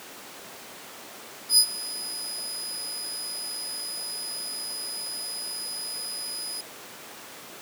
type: tone with ADSR envelope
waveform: 25% pulse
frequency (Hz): 4978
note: D#8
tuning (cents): 0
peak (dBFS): -8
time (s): 1.49-6.61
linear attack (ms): 89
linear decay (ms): 75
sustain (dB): -19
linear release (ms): 5
effects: pink hiss -42 dBFS RMS until 7.61 s + high-pass 300 Hz 12 dB/octave